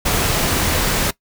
pink noise, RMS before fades -18 dBFS, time 0.05-1.11 s, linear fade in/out 10 ms, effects noise-tail reverb RT60 0.1 s tail -19 dB re dry

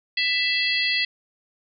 harmonic tone with a mistuned harmonic, 663 Hz, E5, 10 cents sharp, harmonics 3 / 4 / 5 / 6 / 7, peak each -25 / -26 / -27 / -28 / -28 dBFS, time 0.17-1.05 s, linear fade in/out 5 ms, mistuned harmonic 6, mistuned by +96 cents, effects none

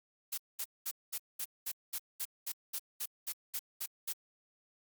blue noise bursts, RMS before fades -37 dBFS, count 15, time 0.32-4.13 s, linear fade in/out 10 ms, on 58 ms, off 210 ms, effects Opus 48 kbps

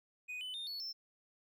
triangle tone with pitch steps, 2489 / 3012 / 3644 / 4409 / 5335 Hz, D#7 / F#7 / A#7 / C#8 / E8, 0 / +30 / -40 / -10 / +20 cents, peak -39 dBFS, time 0.28-0.93 s, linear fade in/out 20 ms, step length 130 ms, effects none

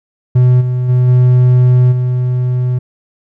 triangle tone with level steps, 125.3 Hz, B2, 25 cents sharp, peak -3 / -10 / -5 / -3 / -9 dBFS, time 0.35-2.79 s, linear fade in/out 10 ms, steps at 0.6 / 0.88 / 1.07 / 1.91 s, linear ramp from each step 20 ms, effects none

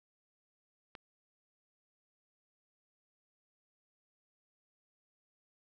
click, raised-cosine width 0.3 ms, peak -30 dBFS, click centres 0.952 s, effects none

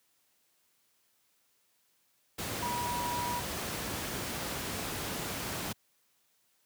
sine tone in noise, 968 Hz, B5, 35 cents flat, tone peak -33 dBFS, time 2.62-3.4 s, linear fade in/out 10 ms, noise pink, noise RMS -36 dBFS, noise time 2.38-5.73 s, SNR 0 dB, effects white hiss -72 dBFS RMS until 6.65 s + high-pass 80 Hz 12 dB/octave

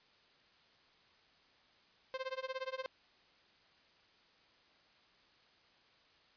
sawtooth tone with tremolo, 523.3 Hz, C5, in tune, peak -32 dBFS, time 2.14-2.86 s, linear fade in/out 0 ms, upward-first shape sine, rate 17 Hz, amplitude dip 95%, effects white hiss -67 dBFS RMS until 6.36 s + resampled to 11025 Hz

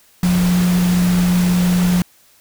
sine tone in noise, 178.5 Hz, F3, 38 cents sharp, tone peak -12 dBFS, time 0.23-2.02 s, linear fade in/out 2 ms, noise pink, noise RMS -25 dBFS, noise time 0.23-2.02 s, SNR +10 dB, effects white hiss -52 dBFS RMS until 2.4 s

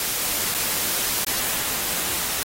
white noise with dropouts, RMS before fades -24 dBFS, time 0-2.43 s, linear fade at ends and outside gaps 1 ms, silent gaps 0.542-0.547 / 1.247-1.267 s, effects AAC 48 kbps

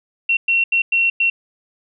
sine tone bursts at uneven times, 2726 Hz, F7, 43 cents flat, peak -13 dBFS, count 5, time 0.29-0.37 / 0.48-0.64 / 0.72-0.82 / 0.92-1.1 / 1.2-1.3 s, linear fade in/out 5 ms, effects none

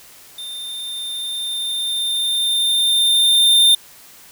square tone with level ramp, 3611 Hz, A7, 44 cents sharp, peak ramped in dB -29 to -9 dBFS, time 0.38-3.75 s, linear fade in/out 5 ms, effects white hiss -44 dBFS RMS until 4.31 s

